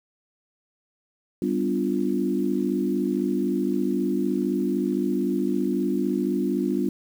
sine chord, G dominant seventh, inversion none, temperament equal with one note detuned, 196 / 249.8 / 293.7 / 349.2 Hz, G3 / B3 / D4 / F4, 0 / +20 / 0 / 0 cents, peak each -27 dBFS, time 1.42-6.89 s, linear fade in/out 2 ms, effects 8-bit

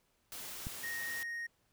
white noise, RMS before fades -45 dBFS, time 0.32-1.23 s, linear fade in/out 0 ms
click, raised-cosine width 5 ms, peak -28 dBFS, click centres 0.669 s
triangle tone, 1864.7 Hz, A#6, in tune, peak -36 dBFS, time 0.83-1.47 s, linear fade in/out 10 ms
effects pink hiss -75 dBFS RMS until 1.72 s

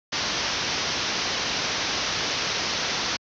white low-pass noise, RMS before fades -27 dBFS, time 0.12-3.17 s, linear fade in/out 10 ms, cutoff 6100 Hz, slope 96 dB/octave, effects high-pass 60 Hz 12 dB/octave

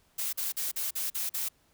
blue noise bursts, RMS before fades -32 dBFS, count 7, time 0.18-1.488 s, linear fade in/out 10 ms, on 150 ms, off 43 ms, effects pink hiss -67 dBFS RMS until 1.73 s

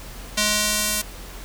square tone with band-pass filter sweep, 210.6 Hz, G#3, 24 cents sharp, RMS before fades -22 dBFS, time 0.37-1.02 s, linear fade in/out 10 ms, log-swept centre 5600 to 11000 Hz, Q 0.76, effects added 43 Hz sine -37 dBFS peak until 1.44 s + pink hiss -40 dBFS RMS until 1.44 s

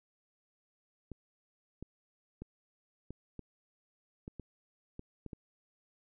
clicks, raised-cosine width 3 ms, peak -30 dBFS, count 10, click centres 1.117 / 1.826 / 2.42 / 3.106 / 3.393 / 4.279 / 4.397 / 4.994 / 5.263 / 5.332 s, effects none

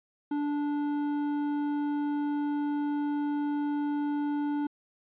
triangle tone with hard clipping, 291.8 Hz, D4, 11 cents flat, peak -29 dBFS, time 0.31-4.67 s, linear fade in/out 5 ms, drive 12 dB, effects resampled to 8000 Hz

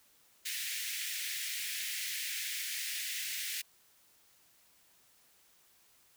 pink high-pass noise, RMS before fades -38 dBFS, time 0.45-3.62 s, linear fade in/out 10 ms, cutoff 1800 Hz, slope 48 dB/octave, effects white hiss -66 dBFS RMS until 6.16 s

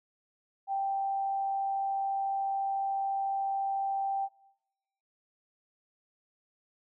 sine tone with amplitude modulation, 784 Hz, G5, in tune, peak -27 dBFS, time 0.67-4.29 s, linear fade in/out 50 ms, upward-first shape sine, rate 114 Hz, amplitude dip 25%, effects noise-tail reverb RT60 0.9 s tail -22 dB re dry

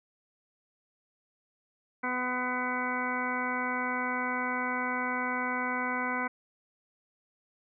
harmonic tone with a mistuned harmonic, 250 Hz, B3, 21 cents sharp, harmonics 1 / 2 / 3 / 4 / 5 / 6 / 8 / 9, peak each -36 / -40 / -39 / -35 / -40 / -35 / -37 / -39 dBFS, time 2.03-6.28 s, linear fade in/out 10 ms, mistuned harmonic 4, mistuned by +17 cents, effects none

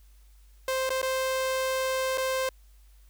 sawtooth tone with dropouts, 523.3 Hz, C5, in tune, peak -22 dBFS, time 0.68-2.49 s, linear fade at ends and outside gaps 2 ms, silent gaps 0.893-0.903 / 1.017-1.028 / 2.175-2.18 s, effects added 50 Hz sine -52 dBFS peak until 3.09 s + white hiss -66 dBFS RMS until 3.09 s

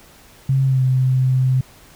sine tone with pitch glide, 134.3 to 129.58 Hz, C3 to C3, +46 to -16 cents, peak -13 dBFS, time 0.49-1.61 s, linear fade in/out 5 ms, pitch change -62 cents, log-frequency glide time 0.64-0.82 s, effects pink hiss -47 dBFS RMS until 1.95 s

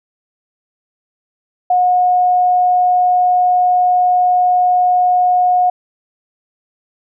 sine tone, 724 Hz, F#5, 38 cents flat, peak -9 dBFS, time 1.7-5.7 s, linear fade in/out 5 ms, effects none

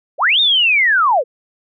sine linear two-way sweep, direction up then down, 440 to 3729 to 440 Hz, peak -10 dBFS, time 0.18-1.24 s, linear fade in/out 50 ms, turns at 0.4 s, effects none

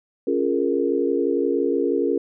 sine chord, Bb minor seventh, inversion first, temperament equal, 277.2 / 349.2 / 415.3 / 466.2 Hz, Db4 / F4 / Ab4 / Bb4, 0 / 0 / 0 / 0 cents, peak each -24 dBFS, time 0.27-2.18 s, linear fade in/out 5 ms, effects none

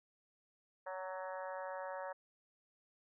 harmonic tone with a mistuned harmonic, 187 Hz, F#3, 19 cents sharp, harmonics 3 / 4 / 5 / 6 / 7 / 8 / 9 / 10, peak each -44 / -50 / -47 / -53 / -54 / -56 / -53 / -59 dBFS, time 0.86-2.13 s, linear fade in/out 10 ms, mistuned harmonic 5, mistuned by -16 cents, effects none

